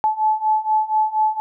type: beating tone pair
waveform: sine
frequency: 862 / 866.2 Hz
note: A5 / A5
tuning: -36 / -27 cents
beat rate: 4.2 Hz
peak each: -20 / -18 dBFS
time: 0.04-1.4 s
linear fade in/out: 0 ms
effects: none